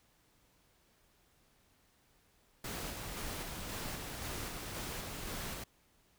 pink noise with tremolo, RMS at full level -41 dBFS, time 2.64-5.64 s, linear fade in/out 5 ms, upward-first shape square, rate 1.9 Hz, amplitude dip 25%, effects pink hiss -70 dBFS RMS until 6.18 s

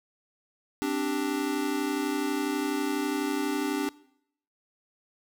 square chord, C suspended second, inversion none, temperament equal, 261.6 / 293.7 / 392 Hz, C4 / D4 / G4, 0 / 0 / 0 cents, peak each -34 / -29 / -34 dBFS, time 0.82-3.89 s, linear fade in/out 0 ms, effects noise-tail reverb RT60 0.7 s tail -21 dB re dry

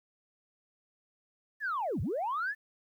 sine linear two-way sweep, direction down then up, 1797 to 69.3 to 1797 Hz, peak -29 dBFS, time 1.6-2.55 s, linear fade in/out 50 ms, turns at 2.01 s, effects tanh soft clip ceiling -26 dBFS + 11-bit

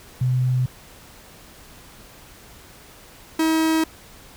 sine / 45% pulse tone pair in turn, 127 / 320 Hz, B2 / D#4, +49 / +49 cents, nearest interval octave + major third, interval 1600 cents, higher second, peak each -17 dBFS, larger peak neither, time 0.21-0.66 / 3.39-3.84 s, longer neither, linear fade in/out 5 ms, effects pink hiss -46 dBFS RMS until 4.36 s

